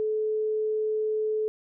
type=tone; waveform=sine; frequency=431.7 Hz; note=A4; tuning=33 cents flat; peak=-24 dBFS; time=0-1.48 s; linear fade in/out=0 ms; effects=none